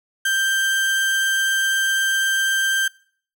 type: tone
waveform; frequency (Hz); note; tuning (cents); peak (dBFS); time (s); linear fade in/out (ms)
35% pulse; 1573; G6; +6; -16; 0.25-2.88; 5
effects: noise-tail reverb RT60 0.5 s tail -22 dB re dry